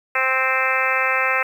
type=harmonic tone; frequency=261.6 Hz; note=C4; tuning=in tune; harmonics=2 / 3 / 4 / 5 / 6 / 7 / 8 / 9 / 10; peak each=-27 / -29 / -27 / -24 / -26 / -25 / -24 / -27 / -25 dBFS; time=0.15-1.43 s; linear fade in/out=5 ms; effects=8-bit